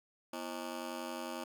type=ring-modulated tone; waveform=15% pulse; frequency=290 Hz; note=D4; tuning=22 cents flat; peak=-30 dBFS; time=0.33-1.44 s; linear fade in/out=5 ms; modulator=45.5 Hz; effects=none